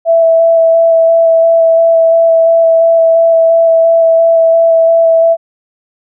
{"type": "tone with vibrato", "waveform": "sine", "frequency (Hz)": 660, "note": "E5", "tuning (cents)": 2, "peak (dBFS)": -4, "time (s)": [0.05, 5.37], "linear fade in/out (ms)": 50, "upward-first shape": "square", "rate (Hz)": 2.9, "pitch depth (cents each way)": 9, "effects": []}